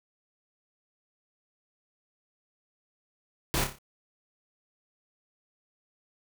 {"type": "noise with echo", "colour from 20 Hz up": "pink", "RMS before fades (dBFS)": -28, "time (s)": [3.54, 3.64], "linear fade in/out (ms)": 0, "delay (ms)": 29, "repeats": 5, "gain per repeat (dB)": -6, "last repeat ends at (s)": 3.785, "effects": []}